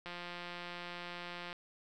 click train, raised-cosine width 0.3 ms, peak -28 dBFS, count 258, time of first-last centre 0.06-1.529 s, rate 175 Hz, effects none

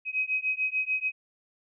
sine beating tone pair, 2527 / 2533.8 Hz, D#7 / D#7, +26 / +31 cents, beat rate 6.8 Hz, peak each -29 dBFS, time 0.05-1.12 s, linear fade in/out 50 ms, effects none

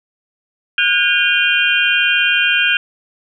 sine tone cluster, 1451 / 1610 / 2449 / 2767 / 3147 Hz, F#6 / G6 / D#7 / F7 / G7, -34 / +46 / -28 / -17 / +6 cents, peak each -18 dBFS, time 0.78-2.77 s, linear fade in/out 2 ms, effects none

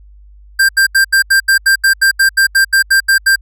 square tone bursts, 1584 Hz, G6, 18 cents sharp, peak -7 dBFS, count 16, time 0.59-3.36 s, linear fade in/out 10 ms, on 100 ms, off 78 ms, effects added 50 Hz sine -37 dBFS peak until 3.41 s

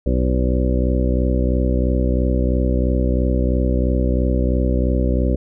harmonic tone, 63 Hz, B1, 35 cents sharp, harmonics 1 / 2 / 3 / 4 / 5 / 6 / 8 / 9, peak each -17 / -25 / -25 / -24 / -27 / -28 / -27 / -29 dBFS, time 0.06-5.36 s, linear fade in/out 5 ms, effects none

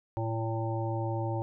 harmonic tone, 112.9 Hz, A2, 45 cents sharp, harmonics 1 / 3 / 5 / 7 / 8, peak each -31 / -36 / -38 / -39 / -40 dBFS, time 0.17-1.42 s, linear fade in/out 0 ms, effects none

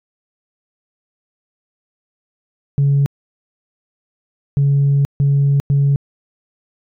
sine tone bursts at uneven times, 140.4 Hz, C#3, 22 cents sharp, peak -9 dBFS, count 4, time 2.78-3.06 / 4.57-5.05 / 5.2-5.6 / 5.7-5.96 s, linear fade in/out 0 ms, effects tanh soft clip ceiling -8 dBFS

